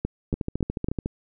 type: two click trains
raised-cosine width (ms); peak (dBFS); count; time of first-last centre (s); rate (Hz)
3; -14 / -12; 11 / 4; 0.34-1.059 / 0.05-0.886; 13.9 / 3.59
effects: none